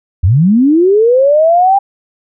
sine linear sweep, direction up, 76.2 to 804 Hz, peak -5 dBFS, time 0.23-1.79 s, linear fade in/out 10 ms, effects none

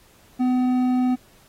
triangle tone with hard clipping, 252 Hz, B3, 35 cents sharp, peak -19 dBFS, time 0.39-1.16 s, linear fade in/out 20 ms, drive 10 dB, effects pink hiss -55 dBFS RMS until 1.48 s + AAC 48 kbps

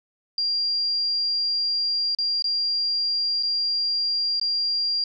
sine tone with dropouts, 4770 Hz, D8, 26 cents sharp, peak -21 dBFS, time 0.38-5.04 s, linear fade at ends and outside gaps 2 ms, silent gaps 2.149-2.186 / 2.423-2.442 / 3.427-3.432 / 4.398-4.413 s, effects none

